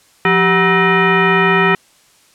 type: tone with frequency modulation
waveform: sine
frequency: 740 Hz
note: F#5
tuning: in tune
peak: -9 dBFS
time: 0.25-1.75 s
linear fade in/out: 2 ms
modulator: 565 Hz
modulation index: 2.9
effects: white hiss -51 dBFS RMS until 2.34 s + low-pass 10000 Hz 12 dB/octave